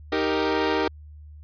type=chord; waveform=sawtooth; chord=Eb major; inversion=none; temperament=equal; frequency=311.1 / 392 / 466.2 Hz; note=Eb4 / G4 / Bb4; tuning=0 / 0 / 0 cents; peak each=-22 dBFS; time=0.12-0.88 s; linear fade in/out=5 ms; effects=added 75 Hz sine -41 dBFS peak until 1.43 s + resampled to 11025 Hz